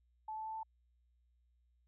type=tone with pitch steps; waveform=sine; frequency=869 / 874 / 879.1 / 884.2 Hz; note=A5 / A5 / A5 / A5; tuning=-22 / -12 / -2 / +8 cents; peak=-40 dBFS; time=0.28-0.632 s; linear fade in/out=5 ms; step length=88 ms; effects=added 60 Hz sine -70 dBFS peak until 1.87 s